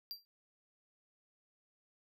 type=tone with exponential decay; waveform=square; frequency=4728 Hz; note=D8; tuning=11 cents sharp; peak=-38 dBFS; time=0.11-0.25 s; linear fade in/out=0 ms; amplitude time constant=30 ms; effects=none